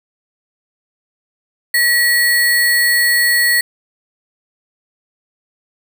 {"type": "tone with sample-and-hold", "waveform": "sine", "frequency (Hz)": 1923, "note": "B6", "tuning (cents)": -47, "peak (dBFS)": -10, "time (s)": [1.74, 3.61], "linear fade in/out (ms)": 5, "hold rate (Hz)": 6300, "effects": []}